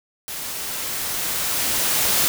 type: noise with level ramp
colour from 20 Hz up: white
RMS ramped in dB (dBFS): -31 to -18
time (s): 0.28-2.28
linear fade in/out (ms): 0
effects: none